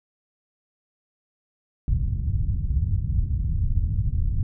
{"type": "low-pass noise", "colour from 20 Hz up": "white", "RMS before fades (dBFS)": -23, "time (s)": [1.88, 4.43], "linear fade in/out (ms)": 2, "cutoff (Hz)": 110, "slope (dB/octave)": 24, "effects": []}